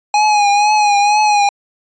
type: tone with vibrato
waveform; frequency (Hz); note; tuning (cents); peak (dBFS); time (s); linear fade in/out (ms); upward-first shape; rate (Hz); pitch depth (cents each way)
square; 830.6; G#5; 0; -10; 0.14-1.49; 2; triangle; 2.1; 53
effects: resampled to 16000 Hz